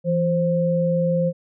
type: tone pair together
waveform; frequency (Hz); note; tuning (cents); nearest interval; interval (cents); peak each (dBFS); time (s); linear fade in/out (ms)
sine; 168 / 525.6; E3 / C5; +33 / +8; octave + minor sixth; 1975; -20; 0.04-1.33; 50
effects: none